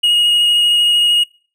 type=tone with vibrato; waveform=triangle; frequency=2878 Hz; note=F#7; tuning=49 cents flat; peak=-8 dBFS; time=0.03-1.24 s; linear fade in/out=10 ms; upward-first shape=sine; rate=13 Hz; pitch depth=10 cents each way; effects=noise-tail reverb RT60 0.4 s tail -24 dB re dry